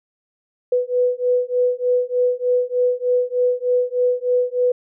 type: beating tone pair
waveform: sine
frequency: 493.9 / 497.2 Hz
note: B4 / B4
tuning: 0 / +12 cents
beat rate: 3.3 Hz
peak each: -19 dBFS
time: 0.72-4.72 s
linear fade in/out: 5 ms
effects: none